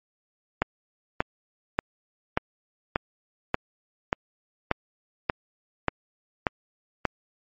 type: click train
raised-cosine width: 0.5 ms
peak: -6 dBFS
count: 12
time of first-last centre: 0.62-7.053 s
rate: 1.71 Hz
effects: MP3 32 kbps